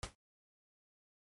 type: noise with exponential decay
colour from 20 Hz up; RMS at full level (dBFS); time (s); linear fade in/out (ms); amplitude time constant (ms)
pink; -37; 0.03-0.15; 1; 26
effects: noise-tail reverb RT60 0.1 s tail -23 dB re dry + MP3 48 kbps